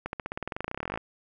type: accelerating click train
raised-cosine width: 0.5 ms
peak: -17 dBFS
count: 25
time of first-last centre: 0.06-0.975 s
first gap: 71 ms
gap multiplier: 0.94
effects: none